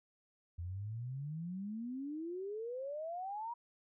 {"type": "exponential sweep", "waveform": "sine", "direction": "up", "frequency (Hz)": [83.1, 966], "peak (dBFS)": -39, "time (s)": [0.58, 3.54], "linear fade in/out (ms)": 10, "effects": []}